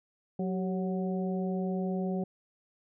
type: harmonic tone with a mistuned harmonic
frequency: 185 Hz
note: F#3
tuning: in tune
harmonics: 1 / 2 / 3 / 4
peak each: -30 / -36 / -40 / -42 dBFS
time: 0.39-2.24 s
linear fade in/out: 5 ms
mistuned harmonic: 2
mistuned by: +64 cents
effects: none